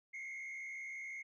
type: tone with frequency modulation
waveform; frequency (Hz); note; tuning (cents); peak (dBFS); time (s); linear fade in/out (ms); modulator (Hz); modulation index
sine; 2141; C7; +39; -40; 0.13-1.23; 20; 65.9; 1.1
effects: tanh soft clip ceiling -42 dBFS